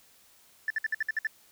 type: tone bursts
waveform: sine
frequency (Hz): 1760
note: A6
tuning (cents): 0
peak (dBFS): -24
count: 8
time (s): 0.68-1.27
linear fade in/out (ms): 2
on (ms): 23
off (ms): 58
effects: tanh soft clip ceiling -22 dBFS + white hiss -60 dBFS RMS until 1.51 s